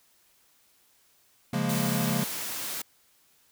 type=chord; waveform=square; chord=Bb minor seventh; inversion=first; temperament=equal; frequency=138.59 / 174.61 / 207.7 / 233.1 Hz; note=Db3 / F3 / Ab3 / Bb3; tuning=0 / 0 / 0 / 0 cents; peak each=-32 dBFS; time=1.53-2.24 s; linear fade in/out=5 ms
type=high-pass noise; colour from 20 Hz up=white; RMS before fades=-34 dBFS; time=1.69-2.82 s; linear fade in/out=5 ms; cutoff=110 Hz; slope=12 dB/octave
effects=white hiss -64 dBFS RMS until 3.51 s